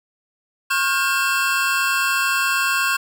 square tone cluster, 1084 / 1418 / 1587 / 2685 Hz, C#6 / F6 / G6 / E7, -39 / +26 / +21 / +31 cents, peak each -24 dBFS, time 0.7-2.97 s, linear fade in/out 10 ms, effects none

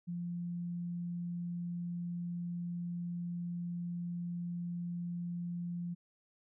sine tone, 173.7 Hz, F3, 9 cents flat, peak -36 dBFS, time 0.07-5.95 s, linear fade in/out 20 ms, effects none

